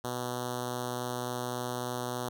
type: tone with notch filter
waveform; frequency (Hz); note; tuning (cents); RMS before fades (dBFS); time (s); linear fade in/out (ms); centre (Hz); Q
5% pulse; 123.5; B2; 0; -35; 0.04-2.29; 5; 2100; 0.92
effects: none